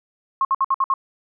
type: tone bursts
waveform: sine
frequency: 1078 Hz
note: C#6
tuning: 49 cents flat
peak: -15 dBFS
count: 6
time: 0.41-0.939 s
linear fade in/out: 2 ms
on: 39 ms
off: 59 ms
effects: none